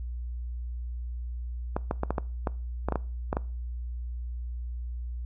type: clicks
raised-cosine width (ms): 1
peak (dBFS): -13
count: 11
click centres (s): 1.765 / 1.911 / 2.034 / 2.106 / 2.182 / 2.472 / 2.886 / 2.923 / 2.957 / 3.329 / 3.369
effects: noise-tail reverb RT60 0.4 s tail -22 dB re dry + added 60 Hz sine -32 dBFS peak until 5.25 s